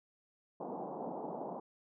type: band-pass noise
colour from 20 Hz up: white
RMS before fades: -42 dBFS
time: 0.6-1.6 s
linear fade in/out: 5 ms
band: 160 to 910 Hz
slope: 48 dB/octave
effects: none